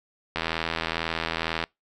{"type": "click train", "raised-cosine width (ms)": 0.3, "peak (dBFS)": -10, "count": 106, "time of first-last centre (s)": [0.36, 1.639], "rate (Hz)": 82.1, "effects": ["noise-tail reverb RT60 0.2 s tail -26 dB re dry"]}